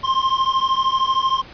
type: beating tone pair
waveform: square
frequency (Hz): 1052 / 1065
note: C6 / C6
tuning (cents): +9 / +30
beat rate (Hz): 13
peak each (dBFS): -20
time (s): 0.03-1.42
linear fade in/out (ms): 20
effects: pink hiss -41 dBFS RMS until 1.53 s + resampled to 11025 Hz